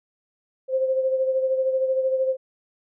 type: beating tone pair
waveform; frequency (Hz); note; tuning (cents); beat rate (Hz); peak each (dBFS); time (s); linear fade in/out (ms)
sine; 523.3 / 536.3; C5 / C5; 0 / +43; 13; -20 / -29; 0.68-2.37; 50
effects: none